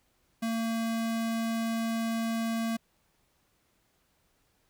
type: tone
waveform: square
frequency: 227.2 Hz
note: A#3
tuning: 44 cents flat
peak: -29 dBFS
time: 0.42-2.77 s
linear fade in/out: 10 ms
effects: pink hiss -71 dBFS RMS until 4.69 s

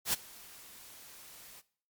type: noise with ADSR envelope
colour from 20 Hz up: white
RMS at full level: -28 dBFS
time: 0.05-1.62 s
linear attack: 81 ms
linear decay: 20 ms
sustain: -24 dB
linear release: 32 ms
effects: noise-tail reverb RT60 0.5 s tail -19 dB re dry + MP3 96 kbps

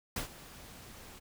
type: noise with ADSR envelope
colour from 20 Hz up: pink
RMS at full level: -34 dBFS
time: 0.16-1.2 s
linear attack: 4 ms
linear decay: 110 ms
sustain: -17 dB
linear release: 24 ms
effects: none

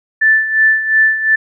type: tone with tremolo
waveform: sine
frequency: 1760 Hz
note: A6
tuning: in tune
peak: -6 dBFS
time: 0.21-1.36 s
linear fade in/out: 10 ms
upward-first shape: sine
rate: 2.8 Hz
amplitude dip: 70%
effects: none

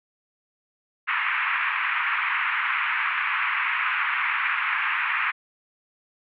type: band-pass noise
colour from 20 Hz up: white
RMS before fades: -25 dBFS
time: 1.07-5.32 s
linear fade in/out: 20 ms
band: 1000 to 2500 Hz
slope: 48 dB/octave
effects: none

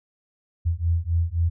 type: beating tone pair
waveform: sine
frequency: 82.41 / 86.21 Hz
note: E2 / F2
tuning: 0 / -22 cents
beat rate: 3.8 Hz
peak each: -23 dBFS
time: 0.65-1.5 s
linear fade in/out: 20 ms
effects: none

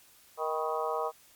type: harmonic tone with a mistuned harmonic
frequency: 156.9 Hz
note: D#3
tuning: 15 cents sharp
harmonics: 3 / 4 / 5 / 6 / 7 / 8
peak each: -34 / -35 / -36 / -37 / -37 / -38 dBFS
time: 0.37-1.12 s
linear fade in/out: 50 ms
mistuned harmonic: 6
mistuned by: +73 cents
effects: white hiss -59 dBFS RMS until 1.35 s + MP3 96 kbps

